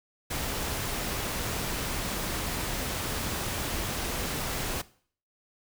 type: noise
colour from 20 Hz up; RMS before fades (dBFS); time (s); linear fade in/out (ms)
pink; -32; 0.3-4.82; 10
effects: noise-tail reverb RT60 0.5 s tail -19 dB re dry

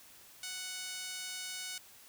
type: tone with high-pass filter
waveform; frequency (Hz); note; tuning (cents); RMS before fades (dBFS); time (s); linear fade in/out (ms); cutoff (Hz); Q
5% pulse; 740; F#5; 0; -42; 0.43-1.78; 2; 1600; 0.79
effects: white hiss -57 dBFS RMS until 2.08 s

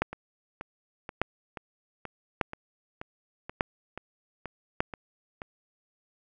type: two click trains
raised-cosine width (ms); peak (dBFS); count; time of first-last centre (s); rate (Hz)
0.5; -22 / -9; 12 / 5; 0.13-5.418 / 0.02-4.805; 2.08 / 0.836
effects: none

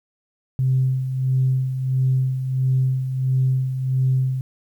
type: tone with tremolo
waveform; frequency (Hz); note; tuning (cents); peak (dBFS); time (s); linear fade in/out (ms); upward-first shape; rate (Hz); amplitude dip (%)
sine; 130.5; C3; -4; -14; 0.59-4.41; 0; sine; 1.5; 60
effects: tanh soft clip ceiling -10 dBFS + 9-bit

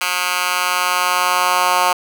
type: tone with high-pass filter sweep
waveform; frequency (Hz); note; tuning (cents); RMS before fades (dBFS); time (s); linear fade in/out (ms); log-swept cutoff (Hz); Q
10% pulse; 180; F#3; -47; -17; 0.01-1.93; 5; 1700 to 910; 1.6
effects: none

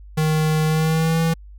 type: tone with pitch glide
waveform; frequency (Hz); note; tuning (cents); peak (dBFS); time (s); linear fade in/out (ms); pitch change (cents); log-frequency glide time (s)
square; 155.9 to 164.03; D#3 to E3; +4 to -8; -17; 0.17-1.34; 10; +88; 0.66-1.21
effects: added 50 Hz sine -38 dBFS peak until 1.58 s

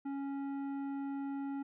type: tone with tanh clipping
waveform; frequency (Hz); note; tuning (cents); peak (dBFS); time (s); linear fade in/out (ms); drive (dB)
triangle; 277.2; C#4; 0; -38; 0.05-1.63; 10; 15
effects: none

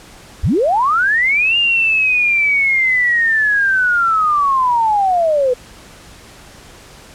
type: linear two-way sweep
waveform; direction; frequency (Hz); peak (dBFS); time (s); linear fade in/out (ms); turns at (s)
sine; up then down; 38.89 to 2827 to 484.9; -11; 0.43-5.54; 10; 1.57
effects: pink hiss -40 dBFS RMS until 7.14 s + low-pass 10000 Hz 12 dB/octave

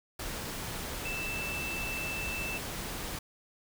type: tone in noise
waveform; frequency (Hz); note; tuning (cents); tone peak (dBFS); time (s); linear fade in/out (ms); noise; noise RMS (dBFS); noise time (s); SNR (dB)
sine; 2653; E7; +10; -35; 1.05-2.58; 5; pink; -38; 0.19-3.19; 0
effects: none

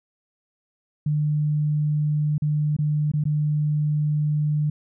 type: tone with dropouts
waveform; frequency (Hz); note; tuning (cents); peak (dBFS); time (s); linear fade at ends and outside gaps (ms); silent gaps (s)
sine; 150; D3; +37; -19; 1.06-4.7; 5; 2.381-2.42 / 2.766-2.787 / 3.117-3.136 / 3.239-3.253
effects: none

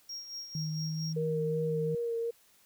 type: tone with tremolo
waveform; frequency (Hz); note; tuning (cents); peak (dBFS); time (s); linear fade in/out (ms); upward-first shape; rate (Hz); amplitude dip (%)
triangle; 5588; F8; 0; -36; 0.09-1.13; 5; sine; 4.4; 60
type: tone with pitch glide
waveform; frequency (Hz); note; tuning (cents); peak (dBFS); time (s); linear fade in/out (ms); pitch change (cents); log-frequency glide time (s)
sine; 155.56 to 159.56; D#3 to D#3; 0 to +44; -32; 0.55-1.95; 2; +44; 0.7-1.18
type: tone with vibrato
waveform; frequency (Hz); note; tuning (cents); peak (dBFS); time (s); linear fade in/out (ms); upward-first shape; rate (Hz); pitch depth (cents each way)
sine; 466.2; A#4; 0; -30; 1.16-2.31; 10; sine; 2.7; 22
effects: white hiss -64 dBFS RMS until 2.65 s

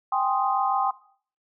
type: chord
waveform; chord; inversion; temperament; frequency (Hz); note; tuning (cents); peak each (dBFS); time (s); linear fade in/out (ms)
sine; Ab major seventh; third; equal; 784 / 830.6 / 1046.5 / 1244.5; G5 / Ab5 / C6 / Eb6; 0 / 0 / 0 / 0; -24 / -30 / -26 / -29; 0.12-0.91; 5
effects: noise-tail reverb RT60 0.5 s tail -18 dB re dry

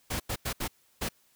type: noise bursts at uneven times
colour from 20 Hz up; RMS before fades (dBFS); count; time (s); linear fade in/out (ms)
pink; -32; 5; 0.1-0.2 / 0.29-0.36 / 0.45-0.53 / 0.6-0.68 / 1.01-1.09; 10
effects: white hiss -66 dBFS RMS until 1.35 s

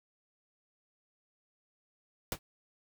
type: noise with exponential decay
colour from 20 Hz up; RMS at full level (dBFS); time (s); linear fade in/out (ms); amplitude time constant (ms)
pink; -29; 2.32-2.39; 1; 15
effects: none

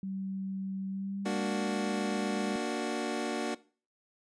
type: tone with pitch glide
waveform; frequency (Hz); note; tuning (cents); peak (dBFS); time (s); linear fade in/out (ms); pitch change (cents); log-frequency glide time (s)
sine; 192.4 to 205; G3 to G#3; -32 to -22; -34; 0.03-2.56; 2; +110; 0.87-1.63
type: chord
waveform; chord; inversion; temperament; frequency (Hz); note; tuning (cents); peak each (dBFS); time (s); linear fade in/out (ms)
25% pulse; Bb augmented; none; equal; 233.1 / 293.7 / 370; Bb3 / D4 / F#4; 0 / 0 / 0; -32; 1.25-3.55; 10
effects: noise-tail reverb RT60 0.4 s tail -20 dB re dry + resampled to 22050 Hz

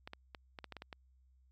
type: clicks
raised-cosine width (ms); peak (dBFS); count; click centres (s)
0.3; -29; 9; 0.075 / 0.134 / 0.348 / 0.588 / 0.643 / 0.723 / 0.767 / 0.821 / 0.928
effects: added 64 Hz sine -64 dBFS peak until 1.51 s + MP3 96 kbps

